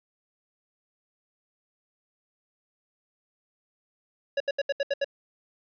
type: tone bursts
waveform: square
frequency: 560 Hz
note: C#5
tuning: 18 cents sharp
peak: -24 dBFS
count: 7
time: 4.37-5.045 s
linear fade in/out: 5 ms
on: 33 ms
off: 74 ms
effects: resampled to 11025 Hz + 10-bit